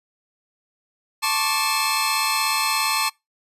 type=tone cluster; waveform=sawtooth; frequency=882 / 1089 / 1166 / 2610 / 4203 Hz; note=A5 / C#6 / D6 / E7 / C8; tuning=+4 / -31 / -13 / -18 / +7 cents; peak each=-23 dBFS; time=1.22-3.1 s; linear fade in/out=20 ms; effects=noise-tail reverb RT60 0.2 s tail -23 dB re dry + resampled to 32000 Hz